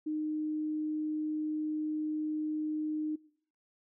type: tone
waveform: sine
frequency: 307.2 Hz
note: D#4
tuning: 22 cents flat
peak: -31 dBFS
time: 0.06-3.16 s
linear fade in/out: 10 ms
effects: noise-tail reverb RT60 0.6 s tail -21 dB re dry